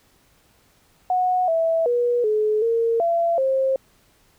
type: tone with pitch steps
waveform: sine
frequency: 733 / 656 / 483 / 427.5 / 459.6 / 678 / 532 Hz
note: F#5 / E5 / B4 / A4 / A#4 / E5 / C5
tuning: -16 / -9 / -39 / -50 / -25 / +49 / +29 cents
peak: -17 dBFS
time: 1.1-3.76 s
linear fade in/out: 2 ms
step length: 380 ms
effects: pink hiss -59 dBFS RMS until 4.38 s